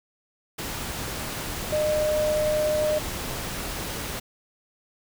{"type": "tone in noise", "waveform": "sine", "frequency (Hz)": 609, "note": "D#5", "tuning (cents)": -37, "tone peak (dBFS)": -21, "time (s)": [1.72, 2.99], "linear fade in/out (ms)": 10, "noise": "pink", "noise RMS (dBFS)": -32, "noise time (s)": [0.58, 4.2], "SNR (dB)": 8, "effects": []}